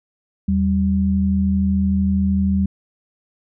sine tone pair together, 81 / 194.1 Hz, E2 / G3, -30 / -17 cents, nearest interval octave + minor third, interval 1513 cents, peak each -20 / -16 dBFS, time 0.48-2.66 s, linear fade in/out 5 ms, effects none

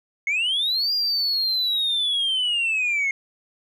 sine linear two-way sweep, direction up then down, 2142 to 4850 to 2142 Hz, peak -18 dBFS, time 0.27-3.11 s, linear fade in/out 2 ms, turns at 0.93 s, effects tanh soft clip ceiling -18 dBFS

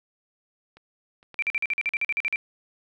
clicks, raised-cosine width 0.3 ms, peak -33 / -37 / -27 dBFS, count 3, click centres 0.77 / 1.229 / 1.343 s
sine tone bursts, 2349 Hz, D7, in tune, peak -22 dBFS, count 13, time 1.39-2.359 s, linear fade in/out 0 ms, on 33 ms, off 45 ms
effects none

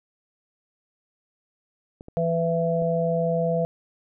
clicks, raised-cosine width 2 ms, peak -27 dBFS, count 3, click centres 2.009 / 2.084 / 2.822 s
harmonic tone, 166.9 Hz, E3, 22 cents sharp, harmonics 1 / 3 / 4, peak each -25 / -25 / -25 dBFS, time 2.17-3.65 s, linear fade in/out 0 ms
effects none

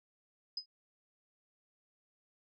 sine tone with exponential decay, 5020 Hz, D#8, 15 cents sharp, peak -32 dBFS, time 0.57-0.66 s, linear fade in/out 5 ms, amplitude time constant 19 ms, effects none

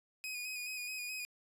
sawtooth tone with vibrato, 2489 Hz, D#7, in tune, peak -36 dBFS, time 0.24-1.25 s, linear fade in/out 0 ms, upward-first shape square, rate 4.7 Hz, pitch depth 26 cents each way, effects resampled to 32000 Hz

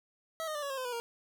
25% pulse tone with pitch steps, 647 / 617.8 / 589.9 / 563.2 / 537.8 / 513.5 / 490.3 / 468.2 Hz, E5 / D#5 / D5 / C#5 / C5 / C5 / B4 / A#4, -32 / -12 / +8 / +27 / +47 / -33 / -13 / +8 cents, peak -31 dBFS, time 0.4-1 s, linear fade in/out 0 ms, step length 75 ms, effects none

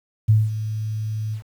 sine tone with ADSR envelope, 108.5 Hz, A2, 24 cents flat, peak -10 dBFS, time 0.28-1.43 s, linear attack 16 ms, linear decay 200 ms, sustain -13 dB, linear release 97 ms, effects 8-bit

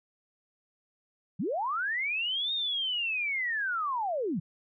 sine linear two-way sweep, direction up then down, 138.3 to 3729 to 138.3 Hz, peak -28 dBFS, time 1.39-4.4 s, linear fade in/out 10 ms, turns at 2.53 s, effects none

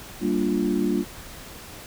sine chord, G minor seventh, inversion none, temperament equal, 196 / 233.1 / 293.7 / 349.2 Hz, G3 / Bb3 / D4 / F4, 0 / 0 / 0 / 0 cents, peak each -26 dBFS, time 0.2-1.05 s, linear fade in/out 50 ms, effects pink hiss -41 dBFS RMS until 1.86 s

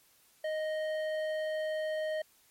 sine tone with hard clipping, 622.3 Hz, D#5, in tune, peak -33 dBFS, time 0.44-2.22 s, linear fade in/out 5 ms, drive 10 dB, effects white hiss -65 dBFS RMS until 2.5 s + MP3 64 kbps

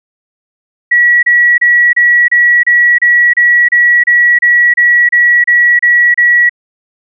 sine tone bursts, 1929 Hz, B6, 41 cents flat, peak -4 dBFS, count 16, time 0.91-6.495 s, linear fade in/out 10 ms, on 320 ms, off 31 ms, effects none

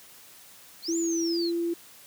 sine linear two-way sweep, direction up then down, 3938 to 7210 to 3938 Hz, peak -31 dBFS, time 0.82-1.52 s, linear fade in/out 50 ms, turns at 0.97 s
sine tone with pitch glide, 332.5 to 339.9 Hz, E4 to F4, +15 to -47 cents, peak -25 dBFS, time 0.88-1.74 s, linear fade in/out 10 ms, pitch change +38 cents, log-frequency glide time 1.25-1.39 s
effects white hiss -51 dBFS RMS until 2.06 s + high-pass 80 Hz 12 dB/octave

